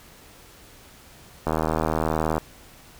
click train, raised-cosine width 1 ms, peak -9 dBFS, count 73, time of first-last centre 1.47-2.38 s, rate 79.1 Hz, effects pink hiss -49 dBFS RMS until 2.99 s

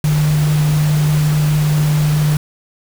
sine tone in noise, 150.8 Hz, D3, 46 cents sharp, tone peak -11 dBFS, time 0.04-2.37 s, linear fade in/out 2 ms, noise pink, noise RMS -26 dBFS, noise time 0.04-2.37 s, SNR +12 dB, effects none

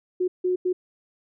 sine tone bursts at uneven times, 364.5 Hz, F#4, 26 cents flat, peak -20 dBFS, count 3, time 0.2-0.28 / 0.44-0.56 / 0.65-0.73 s, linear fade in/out 10 ms, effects none

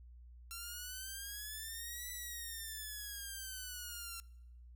5% pulse exponential two-way sweep, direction up then down, 1361 to 1975.5 to 1361 Hz, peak -33 dBFS, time 0.51-4.2 s, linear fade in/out 0 ms, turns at 2.1 s, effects noise-tail reverb RT60 0.9 s tail -25 dB re dry + added 60 Hz sine -53 dBFS peak until 4.75 s

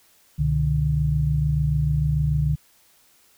sine tone cluster, 67.2 / 122 / 148.8 Hz, C2 / B2 / D3, +47 / -21 / +23 cents, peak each -24 / -28 / -20 dBFS, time 0.38-2.56 s, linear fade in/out 20 ms, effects white hiss -58 dBFS RMS until 3.37 s

